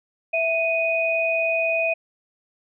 sine tone pair together, 659.3 / 2489 Hz, E5 / D#7, 0 / 0 cents, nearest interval octave + major seventh, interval 2300 cents, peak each -22 dBFS, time 0.33-1.94 s, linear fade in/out 10 ms, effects none

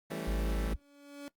20% pulse chord, A dominant seventh, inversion second, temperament equal with one note detuned, 164.81 / 196 / 220 / 273.7 Hz, E3 / G3 / A3 / C#4, 0 / 0 / 0 / -22 cents, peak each -35 / -37 / -36 / -38 dBFS, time 0.1-0.74 s, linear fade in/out 10 ms
sine tone, 51.9 Hz, G#1, in tune, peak -29 dBFS, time 0.27-0.76 s, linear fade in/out 10 ms
30% pulse tone with exponential growth, 285.1 Hz, C#4, 49 cents sharp, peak -37 dBFS, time 0.49-1.28 s, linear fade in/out 0 ms, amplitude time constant 170 ms
effects noise-tail reverb RT60 0.1 s tail -19 dB re dry + Opus 32 kbps

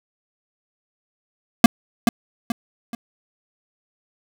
square tone with echo, 233.1 Hz, A#3, in tune, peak -4 dBFS, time 1.64-1.66 s, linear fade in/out 2 ms, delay 430 ms, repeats 3, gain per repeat -8 dB, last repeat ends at 2.95 s, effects none

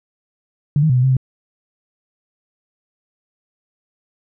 sine tone with pitch steps, 145.2 / 157.4 / 126.7 / 125.6 / 132.1 / 129.9 Hz, D3 / D#3 / B2 / B2 / C3 / C3, -19 / +20 / +45 / +30 / +17 / -12 cents, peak -11 dBFS, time 0.76-1.168 s, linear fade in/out 2 ms, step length 68 ms, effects none

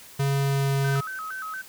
square tone with pitch glide, 138.59 to 137.63 Hz, C#3 to C#3, 0 to -12 cents, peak -22 dBFS, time 0.19-1.01 s, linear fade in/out 10 ms, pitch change -12 cents, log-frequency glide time 0.42-0.73 s
sine tone with vibrato, 1400 Hz, F6, 4 cents sharp, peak -31 dBFS, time 0.84-1.62 s, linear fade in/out 10 ms, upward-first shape square, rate 4.3 Hz, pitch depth 160 cents each way
effects white hiss -47 dBFS RMS until 1.68 s

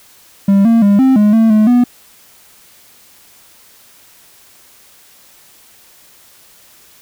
triangle tone with pitch steps, 197.7 / 229.5 / 201.6 / 263.4 / 208.9 / 224.3 / 214.5 / 244.6 Hz, G3 / A#3 / G3 / C4 / G#3 / A3 / A3 / B3, +15 / -27 / +49 / +12 / +10 / +34 / -44 / -16 cents, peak -4 dBFS, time 0.48-1.84 s, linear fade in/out 5 ms, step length 170 ms, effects white hiss -45 dBFS RMS until 7.01 s

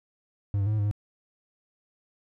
triangle tone with pitch steps, 101.2 / 98.3 / 106.4 / 107.8 / 102.3 / 104 Hz, G#2 / G2 / G#2 / A2 / G#2 / G#2, -44 / +5 / +42 / -35 / -26 / +3 cents, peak -21 dBFS, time 0.54-0.912 s, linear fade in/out 0 ms, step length 62 ms, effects none

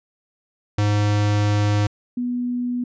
square / sine tone pair in turn, 103.83 / 245.1 Hz, G#2 / B3, 0 / -13 cents, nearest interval octave + minor third, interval 1487 cents, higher second, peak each -17 / -21 dBFS, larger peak first, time 0.78-1.87 / 2.17-2.84 s, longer first, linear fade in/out 5 ms, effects resampled to 16000 Hz

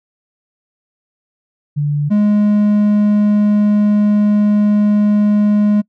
sine / triangle tone pair in turn, 146.4 / 208.1 Hz, D3 / G#3, -5 / +4 cents, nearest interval tritone, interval 609 cents, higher second, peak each -13 / -7 dBFS, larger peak second, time 1.76-2.1 / 2.1-5.82 s, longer second, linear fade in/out 20 ms, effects noise-tail reverb RT60 0.1 s tail -26 dB re dry

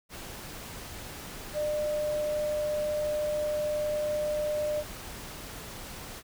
sine tone in noise, 601 Hz, D5, 40 cents sharp, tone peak -27 dBFS, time 1.53-4.84 s, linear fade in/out 50 ms, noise pink, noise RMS -42 dBFS, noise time 0.09-6.23 s, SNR +12 dB, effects none

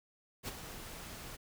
pink noise with ADSR envelope, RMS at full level -38 dBFS, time 0.43-1.37 s, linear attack 50 ms, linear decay 22 ms, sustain -9 dB, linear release 21 ms, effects none

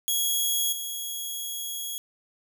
10% pulse tone with level steps, 3322 Hz, G#7, in tune, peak -15 / -23 dBFS, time 0.08-1.98 s, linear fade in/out 0 ms, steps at 0.72 s, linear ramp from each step 10 ms, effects none

